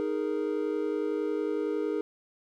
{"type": "chord", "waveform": "triangle", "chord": "D# suspended fourth", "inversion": "none", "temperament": "equal", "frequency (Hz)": [311.1, 415.3, 466.2], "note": ["D#4", "G#4", "A#4"], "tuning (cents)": [0, 0, 0], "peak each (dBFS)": [-30, -29, -31], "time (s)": [0, 2.01], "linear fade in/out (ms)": 0, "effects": []}